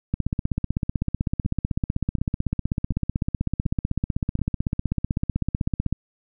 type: two click trains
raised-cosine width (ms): 5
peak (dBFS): -10 / -21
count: 93 / 5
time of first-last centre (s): 0.14-5.926 / 1.45-4.391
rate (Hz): 15.9 / 1.36
effects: none